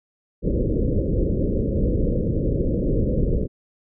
pink low-pass noise, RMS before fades -21 dBFS, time 0.42-3.48 s, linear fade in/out 50 ms, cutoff 560 Hz, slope 96 dB/octave, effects none

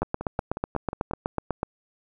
two click trains, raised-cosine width 1 ms, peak -17 / -11 dBFS, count 7 / 14, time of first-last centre 0.03-1.111 / 0.02-1.631 s, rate 5.55 / 8.07 Hz, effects none

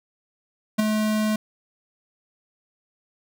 square tone with ADSR envelope, 214.9 Hz, A3, 41 cents flat, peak -15 dBFS, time 0.78-1.36 s, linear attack 16 ms, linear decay 9 ms, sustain -6 dB, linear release 4 ms, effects none

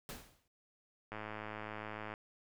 pink noise with exponential decay, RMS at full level -43 dBFS, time 0.09-0.48 s, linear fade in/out 1 ms, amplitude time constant 84 ms
click train, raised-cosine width 0.5 ms, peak -28 dBFS, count 110, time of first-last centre 1.12-2.139 s, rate 107 Hz
effects none

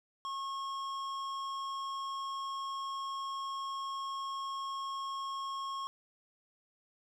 sine tone with hard clipping, 1088 Hz, C#6, 33 cents flat, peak -38 dBFS, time 0.25-5.87 s, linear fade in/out 0 ms, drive 11 dB, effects none

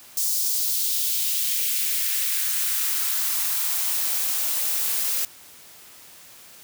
blue noise with high-pass filter sweep, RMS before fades -24 dBFS, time 0.17-5.25 s, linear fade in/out 2 ms, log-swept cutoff 5600 to 340 Hz, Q 1.5, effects white hiss -47 dBFS RMS until 6.63 s + high-pass 60 Hz 12 dB/octave

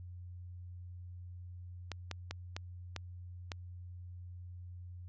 clicks, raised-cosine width 0.2 ms, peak -22 dBFS, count 6, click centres 1.917 / 2.113 / 2.31 / 2.565 / 2.963 / 3.518 s, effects added 89 Hz sine -45 dBFS peak until 5.08 s + resampled to 16000 Hz

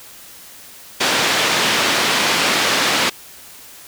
white band-pass noise, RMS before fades -17 dBFS, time 1-3.1 s, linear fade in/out 10 ms, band 170 to 3800 Hz, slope 12 dB/octave, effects white hiss -40 dBFS RMS until 3.87 s

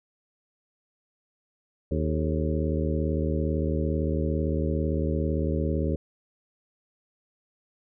harmonic tone with a mistuned harmonic, 77.78 Hz, D#2, in tune, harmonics 1 / 2 / 3 / 4 / 5 / 6 / 7, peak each -27 / -30 / -32 / -33 / -34 / -35 / -35 dBFS, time 1.91-5.96 s, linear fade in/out 5 ms, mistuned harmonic 6, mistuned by -94 cents, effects none

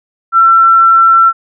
sine tone, 1347 Hz, E6, 37 cents sharp, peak -3 dBFS, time 0.32-1.33 s, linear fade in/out 50 ms, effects none

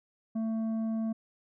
sine tone with tanh clipping, 222.9 Hz, A3, 23 cents sharp, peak -30 dBFS, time 0.35-1.13 s, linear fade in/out 10 ms, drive 7 dB, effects none

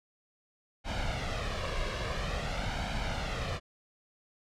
pink noise with flanger, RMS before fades -33 dBFS, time 0.84-3.6 s, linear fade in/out 50 ms, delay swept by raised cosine 1.3 to 1.82 ms, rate 0.49 Hz, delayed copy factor +0.65, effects low-pass 4000 Hz 12 dB/octave

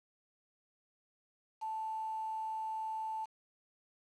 sine tone with quantisation, 879 Hz, A5, 2 cents flat, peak -36 dBFS, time 1.61-3.26 s, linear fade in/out 20 ms, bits 9, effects low-pass 7000 Hz 12 dB/octave

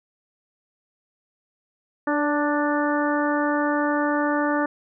harmonic tone with a mistuned harmonic, 294.4 Hz, D4, 4 cents sharp, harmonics 1 / 2 / 3 / 4 / 5 / 6, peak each -23 / -26 / -28 / -29 / -30 / -31 dBFS, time 2.07-4.66 s, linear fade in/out 5 ms, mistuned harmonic 2, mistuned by -18 cents, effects none

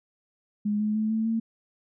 sine tone with pitch steps, 208.2 / 212.5 / 216.8 / 221.2 / 225.7 Hz, G#3 / G#3 / A3 / A3 / A3, +5 / +40 / -25 / +9 / +44 cents, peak -23 dBFS, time 0.65-1.4 s, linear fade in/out 10 ms, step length 150 ms, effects none

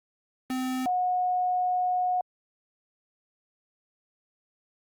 square / sine tone pair in turn, 257.3 / 727.8 Hz, C4 / F#5, -29 / -29 cents, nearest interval octave + tritone, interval 1800 cents, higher second, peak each -28 / -23 dBFS, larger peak second, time 0.5-0.86 / 0.86-2.21 s, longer second, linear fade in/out 2 ms, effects Opus 24 kbps

